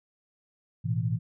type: chord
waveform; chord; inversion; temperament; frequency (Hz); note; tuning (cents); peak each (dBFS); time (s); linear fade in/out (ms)
sine; A suspended second; none; equal; 110 / 123.47 / 164.81; A2 / B2 / E3; 0 / 0 / 0; -29 / -29 / -31; 0.84-1.19; 20
effects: none